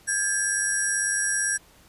sine tone cluster, 1605 / 1703 / 5720 / 8000 / 10550 Hz, G6 / G#6 / F8 / B8 / E9, +40 / +43 / +41 / +21 / 0 cents, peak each -29 dBFS, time 0.07-1.58 s, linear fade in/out 20 ms, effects pink hiss -55 dBFS RMS until 1.88 s + resampled to 32000 Hz

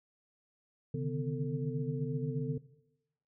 sine tone cluster, 132.7 / 147.4 / 155.7 / 250.5 / 446.5 Hz, C3 / D3 / D#3 / B3 / A4, +25 / +7 / +2 / +25 / +25 cents, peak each -36 / -38 / -40 / -40 / -40 dBFS, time 0.94-2.58 s, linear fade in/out 5 ms, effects noise-tail reverb RT60 0.9 s tail -19 dB re dry

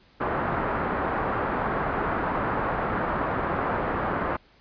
white low-pass noise, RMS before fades -27 dBFS, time 0.2-4.37 s, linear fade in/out 10 ms, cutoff 1400 Hz, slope 24 dB/octave, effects pink hiss -58 dBFS RMS until 4.6 s + resampled to 11025 Hz

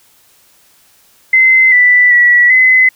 sine tone with pitch steps, 2059 / 1978 / 1942 / 2032 Hz, C7 / B6 / B6 / B6, -28 / +2 / -30 / +49 cents, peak -4 dBFS, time 1.33-2.89 s, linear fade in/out 5 ms, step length 390 ms, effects white hiss -49 dBFS RMS until 2.95 s

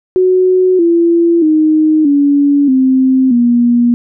sine tone with pitch steps, 369.5 / 338.8 / 310.7 / 284.9 / 261.3 / 239.6 Hz, F#4 / E4 / D#4 / C#4 / C4 / A#3, -2 / +48 / -2 / +48 / -2 / +48 cents, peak -6 dBFS, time 0.16-3.94 s, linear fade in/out 0 ms, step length 630 ms, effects none

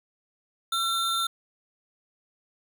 square tone pair together, 1354 / 3618 Hz, E6 / A7, +46 / +48 cents, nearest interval octave + perfect fourth, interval 1702 cents, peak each -28 dBFS, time 0.72-1.27 s, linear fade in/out 5 ms, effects none

